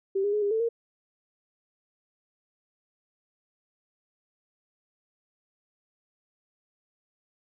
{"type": "tone with pitch steps", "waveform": "sine", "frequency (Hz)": [389, 408.1, 420.4, 405.6, 443.9, 463.9], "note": ["G4", "G#4", "G#4", "G#4", "A4", "A#4"], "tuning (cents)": [-13, -30, 21, -41, 15, -8], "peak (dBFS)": -23, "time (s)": [0.15, 0.69], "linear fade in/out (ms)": 10, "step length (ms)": 90, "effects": []}